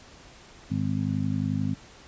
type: harmonic tone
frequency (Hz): 51.3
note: G#1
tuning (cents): -21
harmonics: 2 / 3 / 4 / 5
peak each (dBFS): -30 / -30 / -30 / -30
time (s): 0.7-1.75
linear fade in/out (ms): 20
effects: pink hiss -50 dBFS RMS until 2.07 s + resampled to 16000 Hz